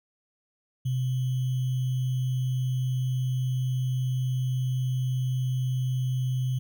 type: tone with sample-and-hold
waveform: sine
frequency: 128.2 Hz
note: C3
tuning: 35 cents flat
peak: -24 dBFS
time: 0.85-6.59 s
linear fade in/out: 10 ms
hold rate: 3150 Hz
effects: none